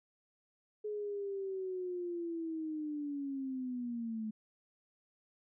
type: linear sweep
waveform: sine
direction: down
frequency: 424.3 to 214.4 Hz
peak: -36 dBFS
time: 0.84-4.31 s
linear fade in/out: 10 ms
effects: none